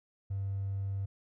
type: tone with hard clipping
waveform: triangle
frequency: 98 Hz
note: G2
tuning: in tune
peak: -32 dBFS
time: 0.3-1.06 s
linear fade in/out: 10 ms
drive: 3 dB
effects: none